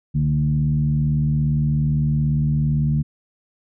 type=tone with frequency modulation; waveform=sine; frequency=147 Hz; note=D3; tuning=2 cents sharp; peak=-16 dBFS; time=0.14-3.03 s; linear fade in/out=20 ms; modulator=77.6 Hz; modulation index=0.71; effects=none